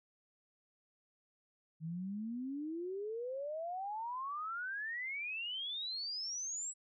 sine exponential sweep, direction up, 155.2 to 7890 Hz, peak -38 dBFS, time 1.8-6.74 s, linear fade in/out 50 ms, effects none

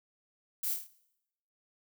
violet noise with echo, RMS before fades -34 dBFS, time 0.63-0.74 s, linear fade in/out 5 ms, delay 26 ms, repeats 5, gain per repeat -4 dB, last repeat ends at 0.87 s, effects noise-tail reverb RT60 0.8 s tail -19 dB re dry

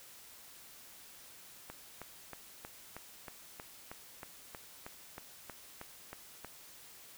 click train, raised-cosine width 0.5 ms, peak -29 dBFS, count 16, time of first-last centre 1.7-6.447 s, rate 3.16 Hz, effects white hiss -55 dBFS RMS until 7.17 s

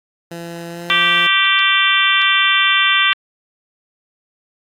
15% pulse tone with pitch glide, 169.5 to 174.16 Hz, E3 to F3, +49 to -5 cents, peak -21 dBFS, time 0.31-1.27 s, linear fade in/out 5 ms, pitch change +46 cents, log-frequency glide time 0.69-0.96 s
harmonic tone, 390.2 Hz, G4, 8 cents flat, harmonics 3 / 4 / 5 / 6 / 7 / 8 / 9, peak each -19 / -19 / -19 / -19 / -19 / -19 / -19 dBFS, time 0.9-3.13 s, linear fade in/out 0 ms
effects AAC 64 kbps

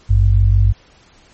sine tone pair together, 51.86 / 98 Hz, G#1 / G2, -2 / 0 cents, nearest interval major seventh, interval 1102 cents, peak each -11 dBFS, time 0.09-0.73 s, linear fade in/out 20 ms, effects pink hiss -49 dBFS RMS until 1.33 s + MP3 32 kbps

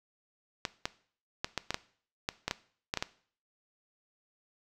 clicks, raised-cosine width 0.2 ms, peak -13 dBFS, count 12, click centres 0.652 / 0.855 / 1.445 / 1.577 / 1.706 / 1.744 / 2.289 / 2.48 / 2.511 / 2.939 / 2.973 / 3.025 s, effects noise-tail reverb RT60 0.5 s tail -18 dB re dry

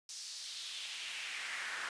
brown noise with high-pass filter sweep, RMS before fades -43 dBFS, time 0.09-1.89 s, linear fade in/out 2 ms, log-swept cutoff 5600 to 1500 Hz, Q 2.4, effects resampled to 22050 Hz

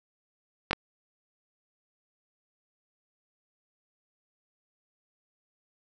clicks, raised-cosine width 0.3 ms, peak -9 dBFS, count 2, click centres 0.71 / 0.731 s, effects none

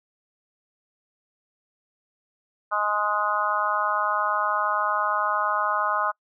harmonic tone, 208.7 Hz, G#3, 9 cents sharp, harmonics 3 / 4 / 5 / 6 / 7, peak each -31 / -30 / -27 / -25 / -30 dBFS, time 2.71-6.12 s, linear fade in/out 20 ms, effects noise-tail reverb RT60 0.1 s tail -26 dB re dry

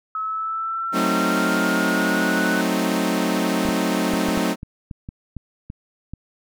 sine exponential sweep, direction up, 1288 to 1494 Hz, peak -23 dBFS, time 0.15-2.61 s, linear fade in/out 2 ms
sawtooth chord, F# diminished seventh, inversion none, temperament equal, 185 / 220 / 261.6 / 311.1 Hz, F#3 / A3 / C4 / Eb4, 0 / 0 / 0 / 0 cents, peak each -21 dBFS, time 0.92-4.56 s, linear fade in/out 50 ms
clicks, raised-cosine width 5 ms, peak -20 dBFS, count 11, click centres 3.653 / 3.689 / 4.136 / 4.286 / 4.375 / 4.631 / 4.912 / 5.089 / 5.367 / 5.701 / 6.136 s
effects none

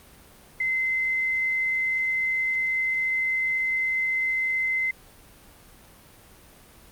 sine tone, 2062 Hz, C7, 26 cents flat, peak -22 dBFS, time 0.6-4.91 s, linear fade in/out 5 ms, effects pink hiss -51 dBFS RMS until 6.91 s + Opus 32 kbps

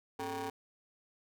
25% pulse ring-modulated tone, 169.4 Hz, E3, 48 cents sharp, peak -30 dBFS, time 0.19-0.5 s, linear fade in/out 5 ms, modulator 610 Hz, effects none

